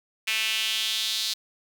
sawtooth tone with high-pass filter sweep, 220 Hz, A3, in tune, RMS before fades -27 dBFS, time 0.27-1.34 s, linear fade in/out 10 ms, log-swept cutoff 2500 to 4100 Hz, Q 3.6, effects none

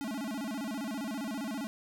square tone with vibrato, 246.9 Hz, B3, in tune, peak -35 dBFS, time 0.01-1.67 s, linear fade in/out 0 ms, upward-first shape square, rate 15 Hz, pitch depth 230 cents each way, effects none

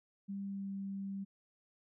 sine tone with pitch glide, 197.9 to 196.08 Hz, G3 to G3, +17 to +1 cents, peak -38 dBFS, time 0.28-1.25 s, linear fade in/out 20 ms, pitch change -16 cents, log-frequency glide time 0.43-0.7 s, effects none

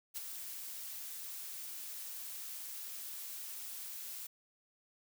blue noise with ADSR envelope, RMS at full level -39 dBFS, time 0.14-4.27 s, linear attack 30 ms, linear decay 23 ms, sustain -6 dB, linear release 8 ms, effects none

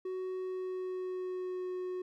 triangle tone with pitch glide, 372.1 to 365.9 Hz, F#4 to F#4, +10 to -19 cents, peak -33 dBFS, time 0.05-2.02 s, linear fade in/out 5 ms, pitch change -29 cents, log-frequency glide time 0.39-1.7 s, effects none

